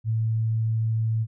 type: tone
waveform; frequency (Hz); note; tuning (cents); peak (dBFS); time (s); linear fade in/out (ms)
sine; 111.7; A2; +27; -21; 0.04-1.27; 50
effects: none